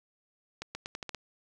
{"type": "accelerating click train", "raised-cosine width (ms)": 0.2, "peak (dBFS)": -20, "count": 7, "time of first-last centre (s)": [0.62, 1.147], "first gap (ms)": 130, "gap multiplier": 0.84, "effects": []}